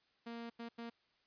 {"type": "tone bursts at uneven times", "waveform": "sawtooth", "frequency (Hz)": 233.1, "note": "A#3", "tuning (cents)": 0, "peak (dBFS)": -40, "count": 3, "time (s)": [[0.26, 0.5], [0.59, 0.69], [0.78, 0.9]], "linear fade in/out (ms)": 10, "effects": ["white hiss -75 dBFS RMS until 1.26 s", "resampled to 11025 Hz"]}